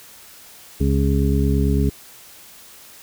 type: harmonic tone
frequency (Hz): 69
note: C#2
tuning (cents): -7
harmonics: 1 / 2 / 3 / 4 / 6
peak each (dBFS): -18 / -21 / -23 / -24 / -26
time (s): 0.8-1.9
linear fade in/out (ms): 10
effects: white hiss -44 dBFS RMS until 3.02 s